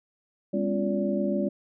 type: tone cluster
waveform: sine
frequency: 202.4 / 250.4 / 276.9 / 348.4 / 576 Hz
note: G#3 / B3 / C#4 / F4 / D5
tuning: -44 / +24 / -2 / -4 / -34 cents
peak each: -27 / -34 / -32 / -31 / -30 dBFS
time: 0.53-1.49 s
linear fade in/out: 10 ms
effects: none